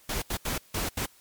pink noise bursts at uneven times, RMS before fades -30 dBFS, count 5, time 0.09-0.22 / 0.3-0.37 / 0.45-0.58 / 0.74-0.89 / 0.97-1.06 s, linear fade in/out 5 ms, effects white hiss -58 dBFS RMS until 1.2 s + MP3 96 kbps

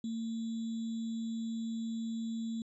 sine tone with sample-and-hold, 226.5 Hz, A#3, 50 cents flat, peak -34 dBFS, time 0.04-2.62 s, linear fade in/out 2 ms, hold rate 3675 Hz, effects resampled to 22050 Hz

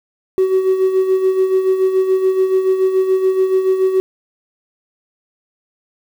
triangle tone with tremolo, 377.6 Hz, F#4, 35 cents sharp, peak -6 dBFS, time 0.38-4 s, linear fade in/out 0 ms, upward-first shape sine, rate 7 Hz, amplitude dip 65%, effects tanh soft clip ceiling -6 dBFS + 7-bit

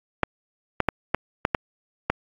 clicks, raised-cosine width 0.5 ms, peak -4 dBFS, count 7, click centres 0.233 / 0.803 / 0.887 / 1.146 / 1.451 / 1.548 / 2.1 s, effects AAC 48 kbps

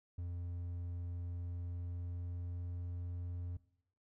triangle tone with pitch glide, 87.31 to 87.87 Hz, F2 to F2, 0 to +11 cents, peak -37 dBFS, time 0.18-3.57 s, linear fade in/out 5 ms, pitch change +11 cents, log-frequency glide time 1.23-2.93 s, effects noise-tail reverb RT60 0.7 s tail -19 dB re dry

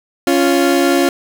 30% pulse tone pair together, 277.8 / 348.4 Hz, C#4 / F4, +4 / -4 cents, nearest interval major third, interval 392 cents, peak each -11 dBFS, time 0.27-1.09 s, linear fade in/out 2 ms, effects none

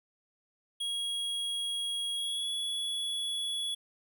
square tone with pitch glide, 3300 to 3383 Hz, G#7 to G#7, -12 to +31 cents, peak -32 dBFS, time 0.8-3.75 s, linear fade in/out 10 ms, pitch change +43 cents, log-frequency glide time 2.15-2.49 s, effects none

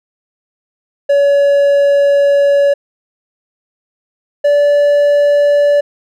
triangle tone pair in turn, 566 / 578.6 Hz, C#5 / D5, +36 / -26 cents, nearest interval unison, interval 38 cents, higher second, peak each -5 dBFS, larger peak neither, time 1.09-2.74 / 4.44-5.81 s, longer first, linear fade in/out 10 ms, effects none

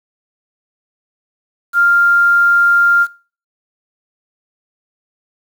sine tone with quantisation, 1396.9 Hz, F6, in tune, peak -8 dBFS, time 1.73-3.07 s, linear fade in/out 50 ms, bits 6, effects noise-tail reverb RT60 0.4 s tail -20 dB re dry

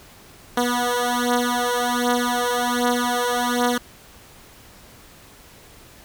10% pulse beating tone pair, 243.1 / 244.4 Hz, B3 / B3, -27 / -18 cents, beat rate 1.3 Hz, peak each -14 dBFS, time 0.57-3.78 s, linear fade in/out 5 ms, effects pink hiss -47 dBFS RMS until 6.04 s

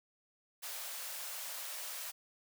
white high-pass noise, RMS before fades -43 dBFS, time 0.62-2.12 s, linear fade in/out 20 ms, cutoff 500 Hz, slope 48 dB/octave, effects none

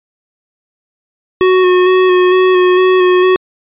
square tone with vibrato, 367.5 Hz, F#4, 12 cents flat, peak -7 dBFS, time 1.41-3.36 s, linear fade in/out 0 ms, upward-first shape square, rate 2.2 Hz, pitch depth 17 cents each way, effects resampled to 8000 Hz

